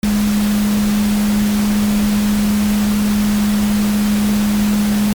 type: tone in noise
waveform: sine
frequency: 208 Hz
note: G#3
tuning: 3 cents sharp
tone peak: -12 dBFS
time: 0.03-5.13 s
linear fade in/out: 2 ms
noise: pink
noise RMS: -24 dBFS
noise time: 0.03-5.13 s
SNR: +9 dB
effects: MP3 96 kbps